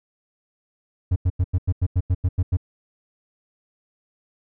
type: tone bursts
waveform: triangle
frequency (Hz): 90.4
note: F#2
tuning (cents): -40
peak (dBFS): -14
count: 11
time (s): 1.11-2.571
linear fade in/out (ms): 10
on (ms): 51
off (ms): 90
effects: none